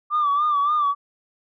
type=tone with vibrato; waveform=sine; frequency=1174.7 Hz; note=D6; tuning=in tune; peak=-16 dBFS; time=0.1-0.95 s; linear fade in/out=50 ms; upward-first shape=sine; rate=3.5 Hz; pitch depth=70 cents each way; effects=tanh soft clip ceiling -14 dBFS